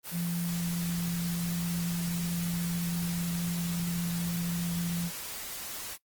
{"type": "tone in noise", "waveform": "sine", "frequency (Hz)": 171.8, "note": "F3", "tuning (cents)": -28, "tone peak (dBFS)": -29, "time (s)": [0.11, 5.11], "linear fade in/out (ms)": 50, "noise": "white", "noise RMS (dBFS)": -39, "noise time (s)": [0.03, 5.98], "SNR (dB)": 7, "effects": ["noise-tail reverb RT60 0.1 s tail -19 dB re dry", "Opus 24 kbps"]}